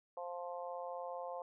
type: harmonic tone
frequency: 175.4 Hz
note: F3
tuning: 8 cents sharp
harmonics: 3 / 4 / 5 / 6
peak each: -44 / -46 / -48 / -50 dBFS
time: 0.17-1.42 s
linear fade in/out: 2 ms
effects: none